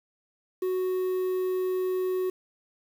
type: tone with quantisation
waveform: triangle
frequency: 370 Hz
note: F#4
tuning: in tune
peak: -23 dBFS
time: 0.62-2.3 s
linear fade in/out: 5 ms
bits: 8
effects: none